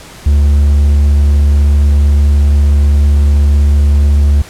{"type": "tone", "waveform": "triangle", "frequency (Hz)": 72, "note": "D2", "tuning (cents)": -34, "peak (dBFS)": -3, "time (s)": [0.26, 4.42], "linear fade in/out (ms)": 5, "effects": ["pink hiss -33 dBFS RMS until 4.49 s", "low-pass 11000 Hz 12 dB/octave"]}